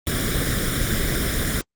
pink noise with comb filter, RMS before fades -22 dBFS, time 0.07-1.61 s, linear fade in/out 0 ms, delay 0.56 ms, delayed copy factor +0.95, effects Opus 24 kbps

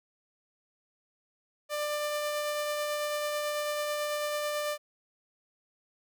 sawtooth tone with tremolo, 594 Hz, D5, 20 cents sharp, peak -25 dBFS, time 1.69-4.78 s, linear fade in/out 50 ms, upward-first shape triangle, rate 9.1 Hz, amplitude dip 25%, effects none

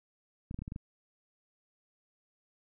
clicks, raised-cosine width 5 ms, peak -27 dBFS, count 7, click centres 0.511 / 0.544 / 0.59 / 0.62 / 0.679 / 0.721 / 0.761 s, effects none

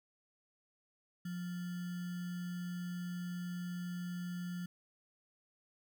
sine tone with sample-and-hold, 177.3 Hz, F3, 26 cents sharp, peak -38 dBFS, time 1.25-4.66 s, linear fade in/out 5 ms, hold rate 1575 Hz, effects none

